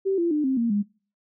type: tone with pitch steps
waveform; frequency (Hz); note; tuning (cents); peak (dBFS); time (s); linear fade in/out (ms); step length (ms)
sine; 387 / 340.8 / 300.1 / 264.3 / 232.8 / 205; G4 / F4 / D4 / C4 / A#3 / G#3; -22 / -42 / +38 / +18 / -2 / -22; -20; 0.05-0.83; 20; 130
effects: noise-tail reverb RT60 0.4 s tail -24 dB re dry